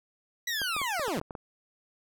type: linear sweep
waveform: 20% pulse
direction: down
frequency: 1975.5 to 126.8 Hz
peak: -24 dBFS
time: 0.47-1.2 s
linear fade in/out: 5 ms
type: clicks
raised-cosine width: 1 ms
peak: -24 dBFS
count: 9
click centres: 0.617 / 0.765 / 0.816 / 0.996 / 1.081 / 1.172 / 1.214 / 1.308 / 1.352 s
effects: none